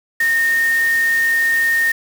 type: tone in noise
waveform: sine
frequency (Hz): 1838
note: A#6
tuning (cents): -25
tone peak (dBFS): -13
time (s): 0.2-1.92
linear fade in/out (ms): 5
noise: white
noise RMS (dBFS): -30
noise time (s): 0.2-1.92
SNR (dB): +14
effects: none